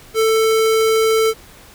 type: tone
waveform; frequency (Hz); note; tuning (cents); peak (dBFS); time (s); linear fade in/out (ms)
square; 443.3; A4; +13; -13; 0.14-1.34; 50
effects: pink hiss -43 dBFS RMS until 1.74 s